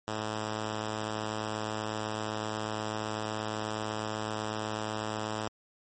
5% pulse tone, 108.1 Hz, A2, 30 cents flat, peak -21 dBFS, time 0.08-5.48 s, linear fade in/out 0 ms, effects MP3 32 kbps

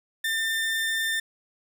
30% pulse tone, 1796 Hz, A6, 35 cents sharp, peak -22 dBFS, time 0.24-1.2 s, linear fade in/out 5 ms, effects none

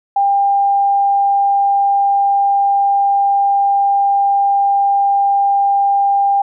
sine tone, 798 Hz, G5, 31 cents sharp, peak -10 dBFS, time 0.16-6.42 s, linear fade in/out 5 ms, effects none

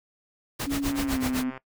pink noise with tremolo, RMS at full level -29 dBFS, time 0.59-1.44 s, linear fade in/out 10 ms, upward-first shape sine, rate 7.9 Hz, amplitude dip 95%
sine tone with pitch glide, 280.2 to 255.5 Hz, C#4 to C4, +19 to -41 cents, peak -25 dBFS, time 0.66-1.51 s, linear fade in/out 20 ms, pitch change -160 cents, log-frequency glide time 1.04-1.22 s
click train, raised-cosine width 0.5 ms, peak -25 dBFS, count 87, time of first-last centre 0.92-1.576 s, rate 131 Hz
effects noise-tail reverb RT60 0.1 s tail -20 dB re dry

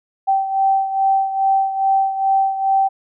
sine beating tone pair, 776 / 778.4 Hz, G5 / G5, -18 / -12 cents, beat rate 2.4 Hz, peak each -15 / -21 dBFS, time 0.27-2.89 s, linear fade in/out 20 ms, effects none

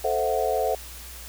sine chord, F# half-diminished seventh, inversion first, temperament equal, 440 / 523.3 / 659.3 / 740 Hz, A4 / C5 / E5 / F#5, 0 / 0 / 0 / 0 cents, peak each -27 dBFS, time 0.04-0.75 s, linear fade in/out 5 ms, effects added 60 Hz sine -42 dBFS peak until 1.28 s + white hiss -42 dBFS RMS until 1.28 s

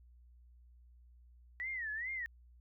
sine tone with vibrato, 1902 Hz, A#6, 34 cents sharp, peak -37 dBFS, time 1.6-2.26 s, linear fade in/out 0 ms, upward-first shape sine, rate 2.4 Hz, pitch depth 190 cents each way, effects added 60 Hz sine -58 dBFS peak until 2.6 s

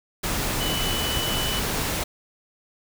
sine tone in noise, 2978 Hz, F#7, 11 cents sharp, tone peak -28 dBFS, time 0.6-1.6 s, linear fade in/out 10 ms, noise pink, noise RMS -26 dBFS, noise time 0.23-2.04 s, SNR -5 dB, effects none

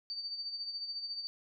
sine tone with tremolo, 4602 Hz, D8, 36 cents flat, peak -35 dBFS, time 0.1-1.27 s, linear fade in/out 0 ms, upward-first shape sine, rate 14 Hz, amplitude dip 55%, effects none

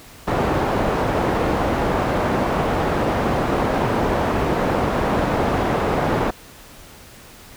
white low-pass noise, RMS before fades -20 dBFS, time 0.27-6.31 s, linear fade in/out 10 ms, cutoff 770 Hz, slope 12 dB/octave, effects pink hiss -43 dBFS RMS until 7.56 s

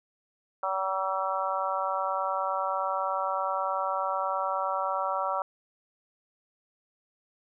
harmonic tone, 190.7 Hz, G3, 47 cents flat, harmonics 3 / 4 / 5 / 6 / 7, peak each -33 / -33 / -33 / -33 / -33 dBFS, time 0.63-5.42 s, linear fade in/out 2 ms, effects none

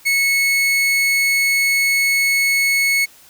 40% pulse tone, 2200 Hz, C#7, 14 cents flat, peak -13 dBFS, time 0.05-3.06 s, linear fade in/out 20 ms, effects white hiss -47 dBFS RMS until 3.29 s

